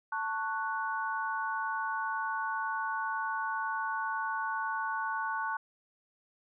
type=chord; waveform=sine; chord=F# minor; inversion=first; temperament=just; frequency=888 / 1110 / 1480 Hz; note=A5 / C#6 / F#6; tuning=+16 / +2 / 0 cents; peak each=-35 / -36 / -35 dBFS; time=0.12-5.57 s; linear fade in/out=5 ms; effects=none